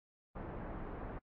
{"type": "low-pass noise", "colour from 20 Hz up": "pink", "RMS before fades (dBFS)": -44, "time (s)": [0.35, 1.19], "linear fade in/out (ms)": 10, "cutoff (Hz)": 1200, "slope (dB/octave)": 12, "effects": ["low-pass 2000 Hz 12 dB/octave", "AAC 32 kbps"]}